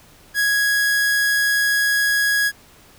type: tone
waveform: 45% pulse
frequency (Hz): 1661.2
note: G#6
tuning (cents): 0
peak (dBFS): -16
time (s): 0.34-2.52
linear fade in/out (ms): 50
effects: pink hiss -49 dBFS RMS until 2.98 s